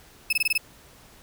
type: tone bursts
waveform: 35% pulse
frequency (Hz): 2600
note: E7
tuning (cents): -24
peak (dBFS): -18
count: 6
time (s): 0.3-0.579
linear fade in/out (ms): 5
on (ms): 29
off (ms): 21
effects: pink hiss -52 dBFS RMS until 1.22 s